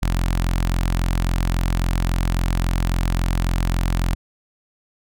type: tone with notch filter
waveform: sawtooth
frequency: 43.65 Hz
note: F1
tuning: in tune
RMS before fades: -20 dBFS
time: 0.02-4.15 s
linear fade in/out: 10 ms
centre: 440 Hz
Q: 1.2
effects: none